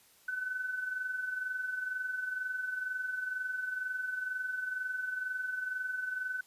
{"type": "tone with amplitude modulation", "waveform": "sine", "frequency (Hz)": 1509, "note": "F#6", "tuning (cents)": 34, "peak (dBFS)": -31, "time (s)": [0.28, 6.41], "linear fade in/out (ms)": 5, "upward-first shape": "sine", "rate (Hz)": 22.1, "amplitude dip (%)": 55, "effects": ["white hiss -63 dBFS RMS until 6.46 s", "resampled to 32000 Hz"]}